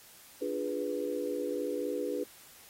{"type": "chord", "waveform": "sine", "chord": "D diminished seventh", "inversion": "none", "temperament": "equal with one note detuned", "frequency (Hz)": [293.7, 349.2, 412.9, 493.9], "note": ["D4", "F4", "Ab4", "Cb5"], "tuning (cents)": [0, 0, -10, 0], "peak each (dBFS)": [-37, -40, -36, -35], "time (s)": [0.41, 2.24], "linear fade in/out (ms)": 10, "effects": ["white hiss -55 dBFS RMS until 2.69 s", "AAC 48 kbps"]}